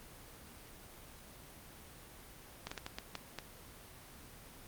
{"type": "slowing click train", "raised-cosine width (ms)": 0.2, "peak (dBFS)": -22, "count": 7, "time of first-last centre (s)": [2.67, 3.387], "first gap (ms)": 45, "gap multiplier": 1.39, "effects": ["pink hiss -54 dBFS RMS until 4.67 s", "Opus 24 kbps"]}